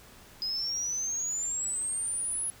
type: exponential sweep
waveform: sine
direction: up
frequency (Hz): 5000 to 10548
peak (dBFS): -28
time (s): 0.42-2.5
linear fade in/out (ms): 0
effects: tanh soft clip ceiling -26 dBFS + pink hiss -53 dBFS RMS until 2.6 s